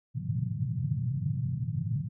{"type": "band-pass noise", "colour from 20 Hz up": "white", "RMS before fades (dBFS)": -31, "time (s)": [0.14, 2.09], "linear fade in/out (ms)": 20, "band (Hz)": [100, 160], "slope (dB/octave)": 48, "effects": []}